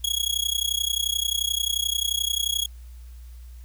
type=tone with amplitude modulation; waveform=sawtooth; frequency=3322 Hz; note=G#7; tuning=in tune; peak=-16 dBFS; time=0.04-2.66 s; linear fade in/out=5 ms; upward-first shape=sine; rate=31.4 Hz; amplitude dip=95%; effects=added 60 Hz sine -39 dBFS peak until 3.64 s + white hiss -59 dBFS RMS until 3.64 s